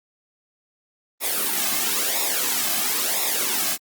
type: noise with flanger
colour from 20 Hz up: white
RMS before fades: -23 dBFS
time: 1.2-3.78 s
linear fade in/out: 50 ms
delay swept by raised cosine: 0.65 to 2.15 ms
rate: 0.99 Hz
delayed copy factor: -0.7
effects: high-pass 200 Hz 12 dB/octave + Opus 32 kbps